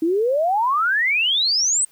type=exponential sweep; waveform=sine; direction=up; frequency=311.1 to 8460 Hz; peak=-16 dBFS; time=0.02-1.85 s; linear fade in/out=5 ms; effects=white hiss -56 dBFS RMS until 1.91 s